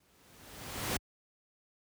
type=noise with exponential growth; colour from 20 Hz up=pink; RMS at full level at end=-31 dBFS; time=0-0.97 s; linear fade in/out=5 ms; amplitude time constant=210 ms; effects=high-pass 60 Hz 12 dB/octave